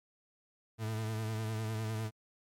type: tone with vibrato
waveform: 40% pulse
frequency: 110 Hz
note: A2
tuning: in tune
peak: -33 dBFS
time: 0.78-2.11 s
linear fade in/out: 50 ms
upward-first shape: sine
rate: 9.9 Hz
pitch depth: 40 cents each way
effects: MP3 64 kbps